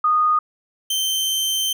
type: tone pair in turn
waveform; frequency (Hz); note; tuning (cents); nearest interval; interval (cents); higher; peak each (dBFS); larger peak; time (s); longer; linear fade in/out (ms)
sine / sawtooth; 1234 / 3109; D#6 / G7; -15 / -15; octave + major third; 1600; second; -14 / -16; first; 0.04-0.39 / 0.9-1.73; second; 5
effects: none